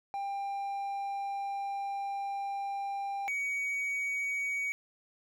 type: tone pair in turn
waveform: triangle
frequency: 795 / 2253 Hz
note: G5 / C#7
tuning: +24 / +28 cents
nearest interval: octave + tritone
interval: 1804 cents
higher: second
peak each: -31 / -29 dBFS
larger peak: second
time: 0.14-3.28 / 3.28-4.72 s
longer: first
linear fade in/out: 0 ms
effects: none